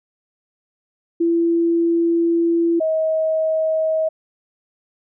sine tone pair in turn, 336.6 / 635.4 Hz, E4 / D#5, +36 / +36 cents, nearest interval major seventh, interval 1100 cents, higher second, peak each -14 / -16 dBFS, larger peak first, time 1.2-2.8 / 2.8-4.09 s, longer first, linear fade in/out 10 ms, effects none

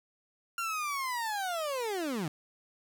30% pulse linear sweep, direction down, 1393 to 141.9 Hz, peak -29 dBFS, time 0.58-2.28 s, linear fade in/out 2 ms, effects 11-bit

